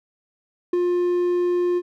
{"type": "tone with ADSR envelope", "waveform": "triangle", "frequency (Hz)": 353.9, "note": "F4", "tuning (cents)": 23, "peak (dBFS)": -13, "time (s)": [0.73, 1.82], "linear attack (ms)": 5, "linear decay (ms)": 12, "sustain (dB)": -3, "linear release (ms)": 47, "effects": []}